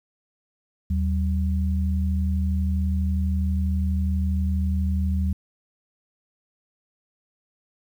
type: tone pair together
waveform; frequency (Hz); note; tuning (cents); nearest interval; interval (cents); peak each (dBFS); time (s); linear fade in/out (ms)
sine; 77.78 / 190.08; D#2 / F#3; 0 / +47; octave + minor third; 1547; -21 / -27; 0.9-5.33; 5
effects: 9-bit